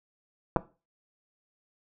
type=clicks; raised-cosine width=1 ms; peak=-9 / -10 dBFS; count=2; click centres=0.562 / 0.568 s; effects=noise-tail reverb RT60 0.3 s tail -17 dB re dry